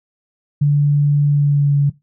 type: tone with pitch glide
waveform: sine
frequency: 145.1 to 142.52 Hz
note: D3 to C#3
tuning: -21 to +48 cents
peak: -10 dBFS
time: 0.61-1.9 s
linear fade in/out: 10 ms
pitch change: -31 cents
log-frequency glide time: 1.28-1.77 s
effects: noise-tail reverb RT60 0.2 s tail -19 dB re dry